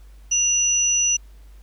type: tone pair together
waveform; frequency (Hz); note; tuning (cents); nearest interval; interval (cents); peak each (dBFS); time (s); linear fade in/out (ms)
sine; 2794 / 5920; F7 / F#8; 0 / 0; octave + minor second; 1300; -25 / -17; 0.31-1.17; 10
effects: added 50 Hz sine -42 dBFS peak until 1.62 s + pink hiss -59 dBFS RMS until 1.62 s